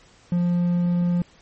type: tone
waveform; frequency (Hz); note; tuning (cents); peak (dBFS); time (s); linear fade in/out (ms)
triangle; 175.2; F3; +6; -16; 0.32-1.22; 2
effects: pink hiss -54 dBFS RMS until 1.41 s + MP3 32 kbps